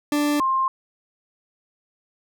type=tone pair in turn; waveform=40% pulse / sine; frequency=293.7 / 1057.6 Hz; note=D4 / C6; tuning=0 / +18 cents; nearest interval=octave + minor seventh; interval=2218 cents; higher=second; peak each=-18 dBFS; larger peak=neither; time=0.12-0.4 / 0.4-0.68 s; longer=neither; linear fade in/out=2 ms; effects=none